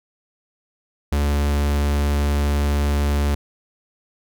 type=tone; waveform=45% pulse; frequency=72.2 Hz; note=D2; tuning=29 cents flat; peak=-17 dBFS; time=1.12-3.35 s; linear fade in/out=5 ms; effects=none